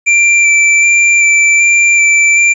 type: tone with vibrato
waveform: square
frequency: 2349 Hz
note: D7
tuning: in tune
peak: -6 dBFS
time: 0.06-2.54 s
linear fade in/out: 20 ms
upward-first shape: square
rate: 1.3 Hz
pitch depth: 11 cents each way
effects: resampled to 22050 Hz